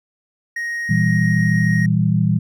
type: tone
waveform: triangle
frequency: 1874 Hz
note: A#6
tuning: 9 cents sharp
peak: -20 dBFS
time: 0.56-1.86 s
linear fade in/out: 5 ms
type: chord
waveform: sine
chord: E diminished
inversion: second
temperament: equal with one note detuned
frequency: 116.54 / 162.73 / 196 Hz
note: Bb2 / E3 / G3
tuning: 0 / -22 / 0 cents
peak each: -18 / -17 / -19 dBFS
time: 0.89-2.39 s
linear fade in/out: 10 ms
effects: none